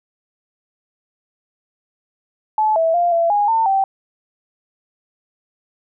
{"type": "tone with pitch steps", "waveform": "sine", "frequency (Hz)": [862, 654, 697, 674, 823, 901, 777], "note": ["A5", "E5", "F5", "E5", "G#5", "A5", "G5"], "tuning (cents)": [-36, -14, -4, 38, -16, 41, -16], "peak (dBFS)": -13, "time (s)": [2.58, 3.84], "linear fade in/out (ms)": 2, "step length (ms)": 180, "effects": []}